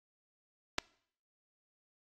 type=clicks; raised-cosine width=0.2 ms; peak=-14 dBFS; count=2; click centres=0.783 / 0.786 s; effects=noise-tail reverb RT60 0.6 s tail -23 dB re dry + AAC 48 kbps